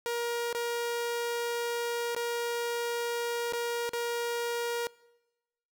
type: tone with dropouts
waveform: sawtooth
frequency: 473 Hz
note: A#4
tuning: 25 cents sharp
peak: -26 dBFS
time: 0.06-4.87 s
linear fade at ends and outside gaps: 0 ms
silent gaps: 0.528-0.548 / 2.148-2.164 / 3.524-3.534 / 3.892-3.934 s
effects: noise-tail reverb RT60 1.0 s tail -24 dB re dry